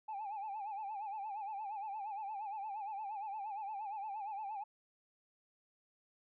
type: tone with vibrato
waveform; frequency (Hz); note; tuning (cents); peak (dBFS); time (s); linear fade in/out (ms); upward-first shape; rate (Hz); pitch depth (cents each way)
sine; 829; G#5; -3; -38; 0.08-4.64; 10; sine; 8.6; 110
effects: tanh soft clip ceiling -37 dBFS